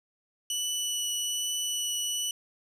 20% pulse tone with vibrato, 2960 Hz, F#7, in tune, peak -23 dBFS, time 0.5-2.31 s, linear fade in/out 2 ms, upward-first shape triangle, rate 1.2 Hz, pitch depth 9 cents each way, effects none

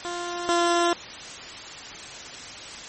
15% pulse tone pair in turn, 349.2 / 344.4 Hz, F4 / F4, 0 / -24 cents, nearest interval unison, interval 24 cents, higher first, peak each -23 / -13 dBFS, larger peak second, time 0.05-0.49 / 0.49-0.93 s, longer neither, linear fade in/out 0 ms, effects white hiss -38 dBFS RMS until 2.88 s + MP3 32 kbps

